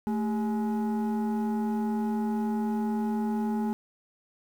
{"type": "tone with frequency modulation", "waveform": "sine", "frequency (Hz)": 220, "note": "A3", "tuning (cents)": 0, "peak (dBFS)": -24, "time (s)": [0.07, 3.73], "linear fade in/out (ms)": 0, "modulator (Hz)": 621, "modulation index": 0.61, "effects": ["tanh soft clip ceiling -23 dBFS", "9-bit"]}